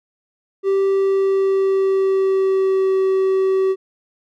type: tone with pitch glide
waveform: triangle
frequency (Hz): 390 to 381.8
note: G4 to G4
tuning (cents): -9 to -46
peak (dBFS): -12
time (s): 0.63-3.76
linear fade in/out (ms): 50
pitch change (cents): -37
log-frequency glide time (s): 0.87-2.96
effects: none